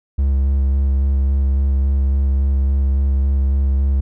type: tone with vibrato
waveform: triangle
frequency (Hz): 68.1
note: C#2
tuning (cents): -30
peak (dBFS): -11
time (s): 0.18-4.01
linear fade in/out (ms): 10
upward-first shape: square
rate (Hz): 3.6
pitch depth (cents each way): 14
effects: none